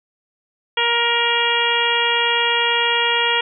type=harmonic tone; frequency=471 Hz; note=A#4; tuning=18 cents sharp; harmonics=1 / 2 / 3 / 4 / 5 / 6 / 7; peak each=-25 / -22 / -25 / -23 / -24 / -22 / -22 dBFS; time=0.77-3.41 s; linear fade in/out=5 ms; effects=none